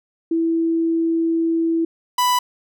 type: tone pair in turn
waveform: sine / 45% pulse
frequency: 329.6 / 991.4 Hz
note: E4 / B5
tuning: 0 / +6 cents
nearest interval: octave + perfect fifth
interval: 1906 cents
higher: second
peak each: -16 / -15 dBFS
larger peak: second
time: 0.31-1.85 / 2.18-2.39 s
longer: first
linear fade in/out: 5 ms
effects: none